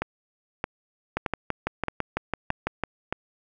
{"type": "two click trains", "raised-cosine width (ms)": 0.5, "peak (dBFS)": [-10, -11], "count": [11, 6], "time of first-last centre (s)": [[1.17, 2.837], [0.02, 3.126]], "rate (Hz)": [6, 1.61], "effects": []}